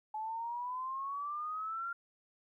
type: exponential sweep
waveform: sine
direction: up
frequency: 855 to 1396.9 Hz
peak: -36 dBFS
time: 0.14-1.93 s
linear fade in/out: 5 ms
effects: 13-bit